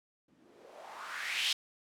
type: noise with low-pass filter sweep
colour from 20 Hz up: violet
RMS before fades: -39 dBFS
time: 0.28-1.53 s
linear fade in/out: 5 ms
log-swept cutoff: 200 to 3600 Hz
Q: 3.2
effects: none